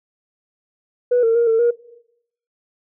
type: tone with pitch steps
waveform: sine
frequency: 490.3 / 454.8 / 470.1 / 449.7 / 474.8 Hz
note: B4 / A#4 / A#4 / A4 / A#4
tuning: -13 / -43 / +15 / +38 / +32 cents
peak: -11 dBFS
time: 1.11-1.71 s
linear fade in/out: 10 ms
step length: 120 ms
effects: noise-tail reverb RT60 0.8 s tail -21 dB re dry + tanh soft clip ceiling -9 dBFS